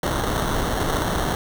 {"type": "noise with sample-and-hold", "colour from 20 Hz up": "pink", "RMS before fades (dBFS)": -23, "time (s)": [0.03, 1.35], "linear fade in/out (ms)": 2, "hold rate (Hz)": 2450, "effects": []}